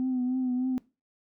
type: tone with vibrato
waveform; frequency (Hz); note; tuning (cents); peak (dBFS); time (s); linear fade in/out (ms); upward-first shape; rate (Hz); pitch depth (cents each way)
sine; 254; B3; +49; -24; 0-0.78; 0; triangle; 3.3; 46
effects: noise-tail reverb RT60 0.3 s tail -21 dB re dry + tanh soft clip ceiling -22 dBFS